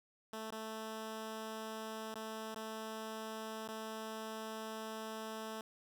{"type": "tone with dropouts", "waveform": "10% pulse", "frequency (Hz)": 220, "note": "A3", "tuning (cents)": 0, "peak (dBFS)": -34, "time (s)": [0.33, 5.61], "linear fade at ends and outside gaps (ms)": 2, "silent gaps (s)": [[0.505, 0.522], [2.143, 2.156], [2.545, 2.56], [3.677, 3.686]], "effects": []}